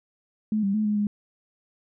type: tone with pitch steps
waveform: sine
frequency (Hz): 214.7 / 197.3 / 214.6 / 209.6 / 206.8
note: A3 / G3 / A3 / G#3 / G#3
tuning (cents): -42 / +11 / -43 / +16 / -7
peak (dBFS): -21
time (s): 0.52-1.07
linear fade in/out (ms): 2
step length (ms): 110
effects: none